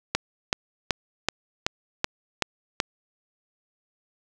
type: click train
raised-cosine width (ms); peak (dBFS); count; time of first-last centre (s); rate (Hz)
0.2; -4; 8; 0.15-2.802; 2.64
effects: none